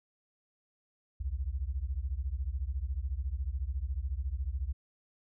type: beating tone pair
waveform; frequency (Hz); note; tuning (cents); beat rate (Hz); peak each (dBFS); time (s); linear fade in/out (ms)
sine; 60.4 / 74.4; B1 / D2; -38 / +23; 14; -34 / -35; 1.2-4.73; 10
effects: none